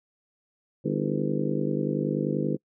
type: harmonic tone with a mistuned harmonic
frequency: 50.4 Hz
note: G1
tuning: 49 cents sharp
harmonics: 3 / 4 / 5 / 6 / 7 / 8 / 9 / 10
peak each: -30 / -31 / -32 / -33 / -33 / -34 / -35 / -35 dBFS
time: 0.84-2.57 s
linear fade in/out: 20 ms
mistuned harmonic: 7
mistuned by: -92 cents
effects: noise-tail reverb RT60 0.1 s tail -26 dB re dry